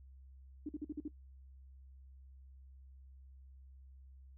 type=tone bursts; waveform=sine; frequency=298.1 Hz; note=D4; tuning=26 cents sharp; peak=-37 dBFS; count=6; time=0.66-1.081 s; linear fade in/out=5 ms; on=31 ms; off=47 ms; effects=noise-tail reverb RT60 0.1 s tail -18 dB re dry + added 66 Hz sine -54 dBFS peak until 4.37 s